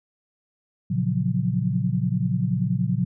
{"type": "chord", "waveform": "sine", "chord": "Gb major seventh", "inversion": "first", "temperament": "equal", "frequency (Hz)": [116.54, 138.59, 174.61, 185], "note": ["Bb2", "Db3", "F3", "Gb3"], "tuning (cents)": [0, 0, 0, 0], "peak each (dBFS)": -26, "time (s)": [0.9, 3.05], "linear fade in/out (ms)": 10, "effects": []}